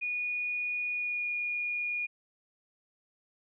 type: tone with pitch glide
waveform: sine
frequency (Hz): 2456 to 2438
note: D#7 to D#7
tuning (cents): -23 to -36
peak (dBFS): -30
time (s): 0.01-2.07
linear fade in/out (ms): 20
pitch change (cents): -13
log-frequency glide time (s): 0.93-1.28
effects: none